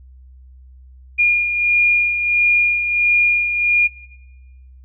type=beating tone pair; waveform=sine; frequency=2422 / 2423.5 Hz; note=D#7 / D#7; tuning=-47 / -46 cents; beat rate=1.5 Hz; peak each=-13 / -22 dBFS; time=1.18-3.88 s; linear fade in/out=20 ms; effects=noise-tail reverb RT60 1.0 s tail -17 dB re dry + added 64 Hz sine -40 dBFS peak until 4.84 s